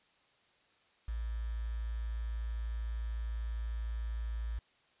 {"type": "tone with quantisation", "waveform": "sine", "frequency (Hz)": 56.5, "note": "A1", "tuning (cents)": 47, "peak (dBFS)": -34, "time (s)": [1.08, 4.59], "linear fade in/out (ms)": 5, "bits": 9, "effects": ["white hiss -69 dBFS RMS until 5 s", "resampled to 8000 Hz"]}